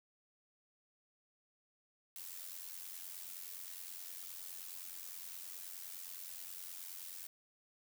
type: noise with amplitude modulation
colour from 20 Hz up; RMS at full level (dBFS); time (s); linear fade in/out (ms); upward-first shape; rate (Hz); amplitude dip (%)
blue; -45; 2.16-7.27; 2; sine; 89.6; 70
effects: none